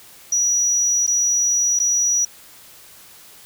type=tone with dropouts; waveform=sine; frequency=5830 Hz; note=F#8; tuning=26 cents flat; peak=-14 dBFS; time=0.32-2.25 s; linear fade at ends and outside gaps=5 ms; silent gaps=1.066-1.076 / 1.791-1.799 s; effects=tanh soft clip ceiling -12 dBFS + white hiss -45 dBFS RMS until 3.45 s

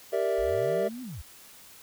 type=chord; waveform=triangle; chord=E half-diminished seventh; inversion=first; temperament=equal; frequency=392 / 466.2 / 587.3 / 659.3 Hz; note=G4 / Bb4 / D5 / E5; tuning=0 / 0 / 0 / 0 cents; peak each=-28 dBFS; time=0.12-0.89 s; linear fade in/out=20 ms
type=linear two-way sweep; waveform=sine; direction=up then down; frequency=40.09 to 261.6 to 55.1 Hz; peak=-36 dBFS; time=0.38-1.22 s; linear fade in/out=10 ms; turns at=1.02 s
effects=white hiss -51 dBFS RMS until 1.82 s

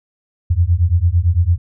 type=beating tone pair; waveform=sine; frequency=82.41 / 91.31 Hz; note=E2 / F#2; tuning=0 / -22 cents; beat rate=8.9 Hz; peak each=-14 dBFS; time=0.5-1.58 s; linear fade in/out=10 ms; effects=none

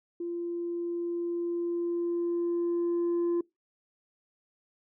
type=tone with level ramp; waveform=sine; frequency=344.2 Hz; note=F4; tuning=25 cents flat; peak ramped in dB=-31 to -22 dBFS; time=0.2-3.41 s; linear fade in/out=5 ms; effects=noise-tail reverb RT60 0.2 s tail -25 dB re dry + tanh soft clip ceiling -24 dBFS

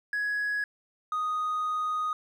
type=tone pair in turn; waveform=triangle; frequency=1673 / 1243.6 Hz; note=G#6 / D#6; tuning=+12 / -1 cents; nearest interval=perfect fourth; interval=513 cents; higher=first; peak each=-24 dBFS; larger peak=neither; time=0.13-0.64 / 1.12-2.13 s; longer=second; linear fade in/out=2 ms; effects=tanh soft clip ceiling -22 dBFS

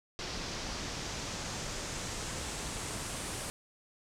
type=noise with low-pass filter sweep; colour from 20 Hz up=pink; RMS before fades=-39 dBFS; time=0.19-3.5 s; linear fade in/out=0 ms; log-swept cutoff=5200 to 9500 Hz; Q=1.9; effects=none

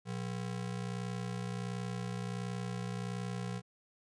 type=ring-modulated tone; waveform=square; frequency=149.8 Hz; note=D3; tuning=35 cents sharp; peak=-34 dBFS; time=0.05-3.62 s; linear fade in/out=50 ms; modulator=30.7 Hz; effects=resampled to 22050 Hz

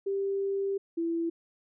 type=tone pair in turn; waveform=sine; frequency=393.7 / 333.7 Hz; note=G4 / E4; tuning=+8 / +21 cents; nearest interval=minor third; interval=287 cents; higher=first; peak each=-27 dBFS; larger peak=neither; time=0.06-0.78 / 0.97-1.3 s; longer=first; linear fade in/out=10 ms; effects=none

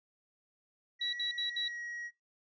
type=tone with pitch glide; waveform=triangle; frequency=1928 to 1902.6 Hz; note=B6 to A#6; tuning=-42 to +35 cents; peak=-38 dBFS; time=0.99-2.11 s; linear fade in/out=50 ms; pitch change=-23 cents; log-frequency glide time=1.22-1.79 s
type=tone bursts; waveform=sine; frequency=3905 Hz; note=B7; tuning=20 cents flat; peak=-32 dBFS; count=4; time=1.01-1.682 s; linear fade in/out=5 ms; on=120 ms; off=64 ms
effects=noise-tail reverb RT60 0.2 s tail -21 dB re dry + resampled to 16000 Hz

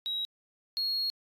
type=tone pair in turn; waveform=sine; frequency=3841 / 4302 Hz; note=B7 / C8; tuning=-49 / +47 cents; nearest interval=major second; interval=196 cents; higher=second; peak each=-29 / -26 dBFS; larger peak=second; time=0.06-0.25 / 0.77-1.1 s; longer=second; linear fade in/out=0 ms; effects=tanh soft clip ceiling -26 dBFS + AAC 64 kbps

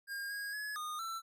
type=tone with pitch steps; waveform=square; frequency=1615 / 1640 / 1694 / 1228 / 1337 Hz; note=G#6 / G#6 / G#6 / D#6 / E6; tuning=-49 / -22 / +34 / -23 / +24 cents; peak=-39 dBFS; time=0.07-1.22 s; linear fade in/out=50 ms; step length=230 ms; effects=none

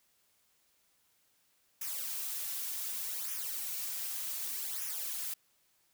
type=noise with flanger; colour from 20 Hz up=blue; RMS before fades=-38 dBFS; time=1.81-5.34 s; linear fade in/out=5 ms; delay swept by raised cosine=0.23 to 4.83 ms; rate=0.66 Hz; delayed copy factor=-0.7; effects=white hiss -72 dBFS RMS until 5.93 s

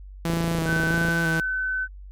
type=tone with vibrato; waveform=sawtooth; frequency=164.81 Hz; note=E3; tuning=in tune; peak=-19 dBFS; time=0.25-1.4 s; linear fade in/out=2 ms; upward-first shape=square; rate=1.5 Hz; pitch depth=24 cents each way
type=click train; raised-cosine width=2 ms; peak=-16 dBFS; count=23; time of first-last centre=0.3-1.086 s; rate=28 Hz
type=tone; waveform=sine; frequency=1517 Hz; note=F#6; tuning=43 cents sharp; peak=-23 dBFS; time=0.65-1.88 s; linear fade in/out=50 ms
effects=added 48 Hz sine -38 dBFS peak until 2.11 s + MP3 96 kbps

